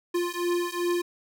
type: beating tone pair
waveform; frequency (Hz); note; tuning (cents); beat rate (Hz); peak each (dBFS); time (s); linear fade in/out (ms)
square; 348.4 / 351; F4 / F4; -4 / +9; 2.6; -29; 0.14-1.02; 10
effects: none